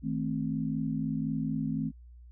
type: chord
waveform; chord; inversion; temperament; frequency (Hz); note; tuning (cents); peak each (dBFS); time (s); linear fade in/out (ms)
sine; A diminished; second; just; 158.4 / 220 / 264; Eb3 / A3 / C4; +31 / 0 / +16; -33; 0.02-1.92; 50
effects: added 60 Hz sine -48 dBFS peak until 2.31 s